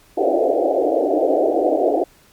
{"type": "band-pass noise", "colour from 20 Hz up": "white", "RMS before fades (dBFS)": -17, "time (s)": [0.17, 2.04], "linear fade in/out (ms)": 10, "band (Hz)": [280, 740], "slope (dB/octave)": 96, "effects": ["pink hiss -52 dBFS RMS until 2.32 s", "MP3 96 kbps"]}